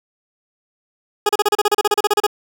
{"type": "tone bursts", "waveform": "20% pulse", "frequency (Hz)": 415.3, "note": "G#4", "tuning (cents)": 0, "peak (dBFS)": -7, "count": 16, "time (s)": [1.26, 2.267], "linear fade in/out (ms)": 5, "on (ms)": 32, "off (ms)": 33, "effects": []}